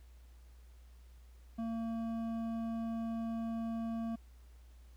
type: tone with hard clipping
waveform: sine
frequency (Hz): 227.7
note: A#3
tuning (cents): -40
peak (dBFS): -37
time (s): 1.58-4.16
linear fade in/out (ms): 10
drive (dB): 9
effects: added 60 Hz sine -54 dBFS peak until 4.96 s + pink hiss -70 dBFS RMS until 4.96 s